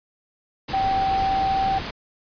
sine tone in noise, 774 Hz, G5, 22 cents flat, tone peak -19 dBFS, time 0.73-1.79 s, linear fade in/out 10 ms, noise pink, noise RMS -30 dBFS, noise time 0.68-1.91 s, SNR +8 dB, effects resampled to 11025 Hz

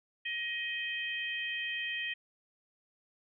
harmonic tone, 629 Hz, D#5, 19 cents sharp, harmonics 3 / 4 / 5, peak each -37 / -38 / -39 dBFS, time 0.25-2.14 s, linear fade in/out 10 ms, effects none

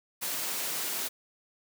white high-pass noise, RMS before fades -33 dBFS, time 0.21-1.09 s, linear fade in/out 20 ms, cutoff 190 Hz, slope 12 dB/octave, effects none

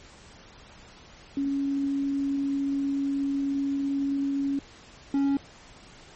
sine / triangle tone pair in turn, 278 / 278 Hz, C#4 / C#4, +5 / +5 cents, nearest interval unison, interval 0 cents, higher neither, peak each -24 / -19 dBFS, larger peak second, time 1.37-4.59 / 5.14-5.37 s, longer first, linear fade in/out 2 ms, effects pink hiss -50 dBFS RMS until 6.15 s + MP3 32 kbps

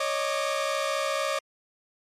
sawtooth tone cluster, 554 / 618 / 1182 Hz, C#5 / D#5 / D6, -1 / -12 / +11 cents, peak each -25 / -26 / -28 dBFS, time 0-1.39 s, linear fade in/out 5 ms, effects low-pass 9000 Hz 12 dB/octave + MP3 64 kbps

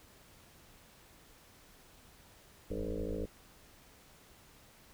sine tone with frequency modulation, 246.9 Hz, B3, in tune, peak -34 dBFS, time 2.7-3.26 s, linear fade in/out 10 ms, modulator 53.8 Hz, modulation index 5.2, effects pink hiss -60 dBFS RMS until 4.93 s

